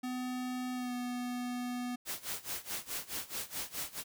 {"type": "tone with pitch glide", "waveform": "square", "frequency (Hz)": [251.8, 246.2], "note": ["B3", "B3"], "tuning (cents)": [34, -5], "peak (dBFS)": -36, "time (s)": [0.03, 1.96], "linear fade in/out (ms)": 10, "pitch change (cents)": -39, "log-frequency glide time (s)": [0.74, 0.93]}
{"type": "noise with tremolo", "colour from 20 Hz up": "white", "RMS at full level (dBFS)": -37, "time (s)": [2.05, 4.04], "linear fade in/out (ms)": 50, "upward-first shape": "sine", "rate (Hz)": 4.7, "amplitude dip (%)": 90}
{"effects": []}